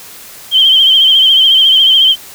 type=tone with vibrato; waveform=sine; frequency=3136 Hz; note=G7; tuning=in tune; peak=-4 dBFS; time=0.51-2.16 s; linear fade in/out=50 ms; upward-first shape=sine; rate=14 Hz; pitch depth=54 cents each way; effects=white hiss -33 dBFS RMS until 2.34 s